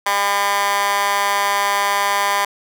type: tone with high-pass filter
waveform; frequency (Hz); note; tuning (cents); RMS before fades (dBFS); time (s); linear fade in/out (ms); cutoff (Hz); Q
15% pulse; 201.2; G3; +45; -18; 0.06-2.45; 5; 1100; 3.3
effects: none